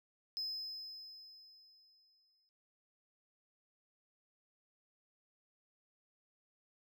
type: tone with exponential decay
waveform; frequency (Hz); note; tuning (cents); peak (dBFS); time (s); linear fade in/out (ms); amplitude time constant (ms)
triangle; 5100; D#8; +42; -35; 0.37-2.49; 0; 460
effects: none